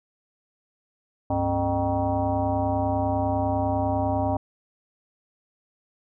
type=tone with frequency modulation; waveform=sine; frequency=440 Hz; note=A4; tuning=in tune; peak=-21 dBFS; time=1.3-4.37 s; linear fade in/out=5 ms; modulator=170 Hz; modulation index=2.6; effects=none